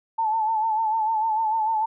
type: tone with vibrato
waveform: sine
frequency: 880 Hz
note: A5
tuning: in tune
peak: -20 dBFS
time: 0.18-1.86 s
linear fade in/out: 10 ms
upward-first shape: sine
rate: 6.7 Hz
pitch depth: 54 cents each way
effects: none